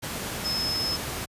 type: tone in noise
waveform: sine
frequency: 5190 Hz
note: E8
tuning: 28 cents flat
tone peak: -26 dBFS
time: 0.44-0.97 s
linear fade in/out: 20 ms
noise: pink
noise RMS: -32 dBFS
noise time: 0.02-1.26 s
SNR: +3 dB
effects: high-pass 60 Hz 12 dB/octave + resampled to 32000 Hz